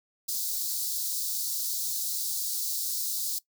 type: high-pass noise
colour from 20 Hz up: white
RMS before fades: -31 dBFS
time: 0.28-3.39 s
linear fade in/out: 10 ms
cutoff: 4000 Hz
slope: 48 dB/octave
effects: noise-tail reverb RT60 0.1 s tail -19 dB re dry